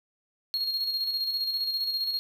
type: tone with tremolo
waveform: triangle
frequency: 4276 Hz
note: C8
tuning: 37 cents sharp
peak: -24 dBFS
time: 0.54-2.19 s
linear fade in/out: 0 ms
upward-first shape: square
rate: 15 Hz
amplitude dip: 40%
effects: none